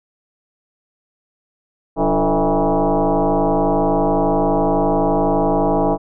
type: tone with frequency modulation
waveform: sine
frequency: 183.9 Hz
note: F#3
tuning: 10 cents flat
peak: -13 dBFS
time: 1.96-5.98 s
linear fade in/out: 50 ms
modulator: 158 Hz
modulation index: 4.7
effects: none